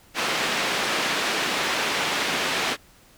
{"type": "band-pass noise", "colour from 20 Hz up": "white", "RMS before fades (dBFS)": -25, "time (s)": [0.14, 2.77], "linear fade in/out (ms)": 50, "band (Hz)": [200, 3200], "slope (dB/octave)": 12, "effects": ["pink hiss -54 dBFS RMS until 3.17 s"]}